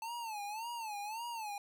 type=tone with vibrato; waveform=square; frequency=880 Hz; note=A5; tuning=in tune; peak=-40 dBFS; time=0.02-1.58 s; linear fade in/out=2 ms; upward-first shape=sine; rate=1.8 Hz; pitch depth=140 cents each way; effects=none